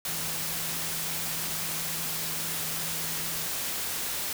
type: tone in noise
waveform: sine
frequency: 162.8 Hz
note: E3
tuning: 21 cents flat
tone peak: -43 dBFS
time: 0.08-3.47 s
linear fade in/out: 2 ms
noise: white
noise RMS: -32 dBFS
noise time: 0.05-4.33 s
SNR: -14 dB
effects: none